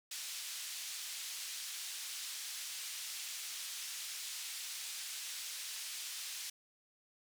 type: band-pass noise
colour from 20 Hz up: pink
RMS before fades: -44 dBFS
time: 0.11-6.5 s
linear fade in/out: 5 ms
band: 3300 to 11000 Hz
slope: 12 dB/octave
effects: none